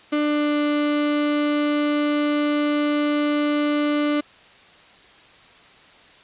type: tone with pitch glide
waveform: 35% pulse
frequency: 297.4 to 295 Hz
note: D4 to D4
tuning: +22 to +8 cents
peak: -17 dBFS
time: 0.12-4.21 s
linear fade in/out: 10 ms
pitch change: -14 cents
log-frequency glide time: 0.23-0.6 s
effects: white hiss -49 dBFS RMS until 6.23 s + resampled to 8000 Hz